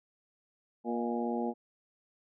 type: harmonic tone with a mistuned harmonic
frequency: 118.3 Hz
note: A#2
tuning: 26 cents sharp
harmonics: 2 / 3 / 4 / 5 / 6 / 7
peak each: -33 / -37 / -38 / -42 / -41 / -39 dBFS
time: 0.84-1.54 s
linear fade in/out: 50 ms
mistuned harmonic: 5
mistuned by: +64 cents
effects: none